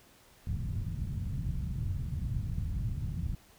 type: low-pass noise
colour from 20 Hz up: white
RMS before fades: -34 dBFS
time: 0.47-3.35 s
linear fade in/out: 2 ms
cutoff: 140 Hz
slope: 24 dB/octave
effects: pink hiss -60 dBFS RMS until 3.58 s